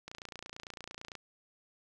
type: click train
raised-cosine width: 0.2 ms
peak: -26 dBFS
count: 32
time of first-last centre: 0.08-1.153 s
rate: 28.9 Hz
effects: none